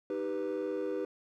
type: chord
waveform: triangle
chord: Eb augmented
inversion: none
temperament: equal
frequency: 311.1 / 392 / 493.9 Hz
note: Eb4 / G4 / B4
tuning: 0 / 0 / 0 cents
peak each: -35 / -33 / -33 dBFS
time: 0.1-1.05 s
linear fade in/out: 2 ms
effects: tanh soft clip ceiling -25 dBFS